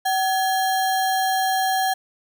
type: tone with sample-and-hold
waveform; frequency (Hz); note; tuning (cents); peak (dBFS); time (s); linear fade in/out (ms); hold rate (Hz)
sine; 760; F#5; +46; -18; 0.05-1.94; 10; 2450
effects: none